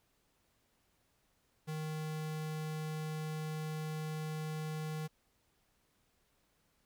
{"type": "tone", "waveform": "square", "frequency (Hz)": 155.56, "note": "D#3", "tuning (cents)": 0, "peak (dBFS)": -38, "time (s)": [1.67, 5.08], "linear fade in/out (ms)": 20, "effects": ["pink hiss -75 dBFS RMS until 6.85 s"]}